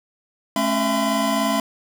square tone cluster, 215.9 / 273 / 671 / 1013 Hz, A3 / C#4 / E5 / B5, -33 / -26 / +31 / +44 cents, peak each -25 dBFS, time 0.56-1.6 s, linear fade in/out 2 ms, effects none

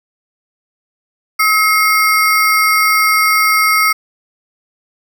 square ring-modulated tone, 1712 Hz, A6, 48 cents flat, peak -7 dBFS, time 1.39-3.93 s, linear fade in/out 10 ms, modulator 429 Hz, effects none

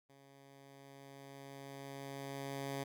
10% pulse tone with level ramp, 138 Hz, C#3, 7 cents flat, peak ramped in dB -53 to -30 dBFS, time 0.09-2.84 s, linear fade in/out 10 ms, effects none

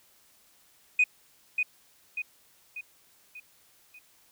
sine tone with echo, 2489 Hz, D#7, in tune, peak -17 dBFS, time 0.99-1.04 s, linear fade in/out 5 ms, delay 590 ms, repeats 5, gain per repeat -6 dB, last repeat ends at 3.99 s, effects tanh soft clip ceiling -15 dBFS + white hiss -62 dBFS RMS until 4.31 s

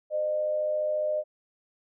sine tone pair together, 515 / 609.5 Hz, C5 / D#5, -28 / -36 cents, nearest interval minor third, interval 292 cents, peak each -36 / -25 dBFS, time 0.1-1.24 s, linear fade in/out 50 ms, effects none

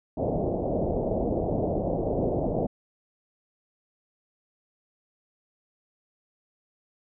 white low-pass noise, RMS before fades -27 dBFS, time 0.17-2.67 s, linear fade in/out 10 ms, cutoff 690 Hz, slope 48 dB/octave, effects none

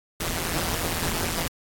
pink noise with amplitude modulation, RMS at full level -24 dBFS, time 0.2-1.48 s, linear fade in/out 5 ms, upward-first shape sine, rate 168 Hz, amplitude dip 85%, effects AAC 64 kbps

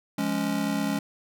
square chord, Db major, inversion first, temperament just, 173.24 / 207.9 / 277.2 Hz, F3 / Ab3 / Db4, -14 / +2 / 0 cents, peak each -34 / -29 / -29 dBFS, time 0.18-0.99 s, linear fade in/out 5 ms, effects none

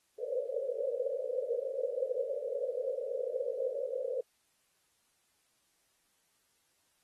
white band-pass noise, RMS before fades -35 dBFS, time 0.18-4.21 s, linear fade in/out 5 ms, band 470 to 550 Hz, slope 96 dB/octave, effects white hiss -74 dBFS RMS until 7.03 s + AAC 32 kbps

